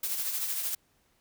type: noise with tremolo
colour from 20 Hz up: blue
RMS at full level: -30 dBFS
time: 0.03-0.75 s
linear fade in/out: 5 ms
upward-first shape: triangle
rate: 13 Hz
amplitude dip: 50%
effects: pink hiss -69 dBFS RMS until 1.2 s